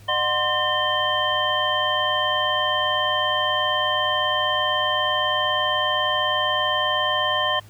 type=tone cluster; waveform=sine; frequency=607 / 735 / 1043 / 1808 / 3120 Hz; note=D#5 / F#5 / C6 / A6 / G7; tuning=-43 / -12 / -6 / +47 / -9 cents; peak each=-27 / -29 / -24 / -26 / -24 dBFS; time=0.08-7.6 s; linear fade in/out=10 ms; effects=added 103 Hz sine -44 dBFS peak until 7.69 s + pink hiss -52 dBFS RMS until 7.69 s